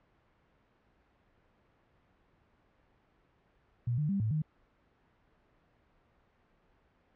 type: tone with pitch steps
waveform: sine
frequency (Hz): 120.1 / 149.9 / 197.7 / 109.1 / 154.3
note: B2 / D3 / G3 / A2 / D#3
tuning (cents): -48 / +36 / +15 / -14 / -14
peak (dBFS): -28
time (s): 3.87-4.42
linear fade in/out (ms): 5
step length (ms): 110
effects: pink hiss -69 dBFS RMS until 7.15 s + low-pass 2000 Hz 12 dB/octave